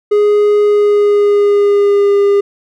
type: tone with pitch glide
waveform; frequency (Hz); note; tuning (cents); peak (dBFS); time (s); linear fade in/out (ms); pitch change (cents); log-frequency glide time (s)
triangle; 415.3 to 403; G#4 to G4; 0 to +48; -5; 0.11-2.41; 10; -52; 0.62-2.16
effects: none